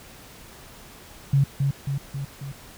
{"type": "tone with echo", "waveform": "sine", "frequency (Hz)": 138.59, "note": "C#3", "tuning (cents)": 0, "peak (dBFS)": -15, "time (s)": [1.33, 1.44], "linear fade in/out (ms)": 5, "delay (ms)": 270, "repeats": 4, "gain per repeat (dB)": -4, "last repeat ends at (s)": 2.52, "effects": ["pink hiss -46 dBFS RMS until 2.77 s"]}